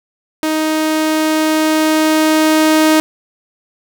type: tone with level ramp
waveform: sawtooth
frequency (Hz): 312.6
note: D#4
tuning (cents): +8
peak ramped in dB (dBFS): -10 to -4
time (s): 0.43-3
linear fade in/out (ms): 0
effects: none